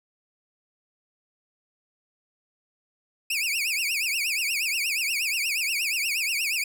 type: tone with vibrato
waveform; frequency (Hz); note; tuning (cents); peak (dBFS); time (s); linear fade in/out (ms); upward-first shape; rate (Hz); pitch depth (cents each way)
sawtooth; 2489; D#7; 0; -21; 3.3-6.64; 5; triangle; 8.4; 240
effects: none